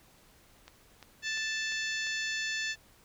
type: click train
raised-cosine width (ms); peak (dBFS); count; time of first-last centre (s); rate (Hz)
0.2; -30; 5; 0.68-2.069; 2.88
type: harmonic tone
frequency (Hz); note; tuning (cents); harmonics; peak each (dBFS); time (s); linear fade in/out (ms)
880; A5; 0; 2 / 3 / 4 / 5 / 6 / 7 / 8; -34 / -38 / -40 / -42 / -44 / -45 / -46; 1.22-2.76; 50
effects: pink hiss -61 dBFS RMS until 3.04 s